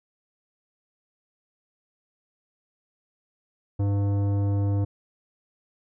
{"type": "tone with tanh clipping", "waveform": "triangle", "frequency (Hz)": 100.4, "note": "G2", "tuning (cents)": 42, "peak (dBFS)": -23, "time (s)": [3.79, 4.85], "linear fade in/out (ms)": 10, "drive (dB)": 18, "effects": []}